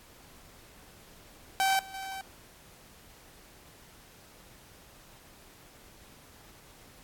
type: tone with level steps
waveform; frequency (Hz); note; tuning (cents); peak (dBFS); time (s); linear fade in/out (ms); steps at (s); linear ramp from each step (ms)
sawtooth; 772; G5; -27; -20 / -40 / -33; 1.6-2.21; 0; 1.79 / 1.94; 2
effects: pink hiss -55 dBFS RMS until 7.03 s + AAC 64 kbps